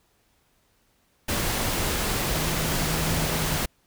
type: tone in noise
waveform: sine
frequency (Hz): 158.6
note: D#3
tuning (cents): +33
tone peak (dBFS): -30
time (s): 2.35-3.57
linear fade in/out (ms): 10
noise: pink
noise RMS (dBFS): -26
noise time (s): 1.28-3.66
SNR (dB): -7
effects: pink hiss -66 dBFS RMS until 3.86 s